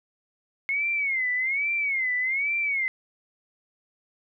sine tone with vibrato, 2162 Hz, C#7, 44 cents flat, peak -23 dBFS, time 0.69-2.88 s, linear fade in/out 0 ms, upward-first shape sine, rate 1.2 Hz, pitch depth 150 cents each way, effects none

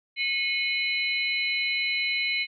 sine tone cluster, 2179 / 2469 / 2983 / 4039 Hz, C#7 / D#7 / F#7 / B7, -30 / -14 / +13 / +38 cents, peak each -26 / -33 / -34 / -31 dBFS, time 0.16-2.47 s, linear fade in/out 50 ms, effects none

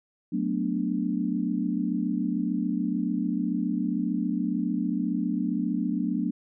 sine chord, B minor seventh, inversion second, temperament equal, 185 / 220 / 246.9 / 293.7 Hz, F#3 / A3 / B3 / D4, 0 / 0 / 0 / 0 cents, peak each -30 dBFS, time 0.32-6.31 s, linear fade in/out 10 ms, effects none

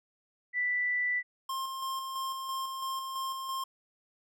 sine tone, 1975.5 Hz, B6, in tune, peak -27 dBFS, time 0.53-1.23 s, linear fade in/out 50 ms
square tone with tremolo, 1062 Hz, C6, 25 cents sharp, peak -33 dBFS, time 1.49-3.64 s, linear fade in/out 5 ms, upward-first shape square, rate 3 Hz, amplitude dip 35%
effects none

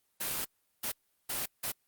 white noise bursts at uneven times, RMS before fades -34 dBFS, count 4, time 0.2-0.45 / 0.83-0.92 / 1.29-1.46 / 1.63-1.72 s, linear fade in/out 10 ms, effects white hiss -75 dBFS RMS until 1.87 s + Opus 32 kbps

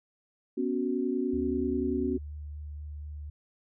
sine chord, B suspended second, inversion none, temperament equal, 246.9 / 277.2 / 370 Hz, B3 / C#4 / F#4, 0 / 0 / 0 cents, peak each -31 dBFS, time 0.57-2.18 s, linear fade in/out 10 ms
sine tone with vibrato, 74.3 Hz, D2, 21 cents sharp, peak -37 dBFS, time 1.33-3.3 s, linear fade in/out 5 ms, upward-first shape triangle, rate 4.1 Hz, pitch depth 14 cents each way
effects none

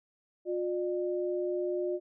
sine tone pair together, 357.8 / 601.7 Hz, F4 / D5, +42 / +42 cents, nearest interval major sixth, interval 900 cents, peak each -30 / -35 dBFS, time 0.45-2 s, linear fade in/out 50 ms, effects none

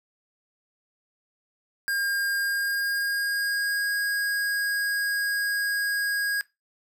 square tone with pitch glide, 1611 to 1640.1 Hz, G6 to G#6, +47 to -22 cents, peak -25 dBFS, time 1.88-6.41 s, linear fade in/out 0 ms, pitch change +31 cents, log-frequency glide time 2.4-3.93 s, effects noise-tail reverb RT60 0.2 s tail -18 dB re dry

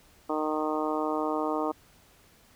harmonic tone, 154.1 Hz, D#3, 16 cents flat, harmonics 2 / 3 / 4 / 5 / 6 / 7 / 8, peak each -31 / -33 / -34 / -35 / -36 / -36 / -37 dBFS, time 0.29-1.72 s, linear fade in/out 10 ms, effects pink hiss -59 dBFS RMS until 2.55 s

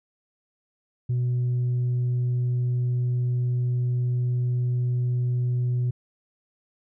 sine tone, 123.47 Hz, B2, in tune, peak -19 dBFS, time 1.09-5.91 s, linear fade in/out 10 ms, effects tanh soft clip ceiling -20 dBFS

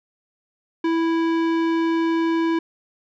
sine tone with tanh clipping, 329.6 Hz, E4, in tune, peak -20 dBFS, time 0.84-2.59 s, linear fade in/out 5 ms, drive 17 dB, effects none

